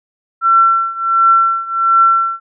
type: tone with tremolo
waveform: sine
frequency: 1350 Hz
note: E6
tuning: 41 cents sharp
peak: -5 dBFS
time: 0.41-2.4 s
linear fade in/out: 50 ms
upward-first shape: triangle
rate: 1.4 Hz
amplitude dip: 90%
effects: none